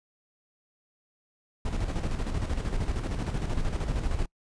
brown noise with tremolo, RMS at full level -27 dBFS, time 1.65-4.26 s, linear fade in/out 5 ms, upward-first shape square, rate 13 Hz, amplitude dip 50%, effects noise-tail reverb RT60 0.1 s tail -25 dB re dry + resampled to 22050 Hz

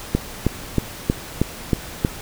click train, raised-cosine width 3 ms, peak -3 dBFS, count 7, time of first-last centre 0.15-2.049 s, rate 3.16 Hz, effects pink hiss -35 dBFS RMS until 2.21 s

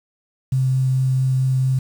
sine tone with vibrato, 130.81 Hz, C3, in tune, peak -15 dBFS, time 0.52-1.79 s, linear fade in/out 5 ms, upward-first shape triangle, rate 4.5 Hz, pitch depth 10 cents each way, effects 7-bit

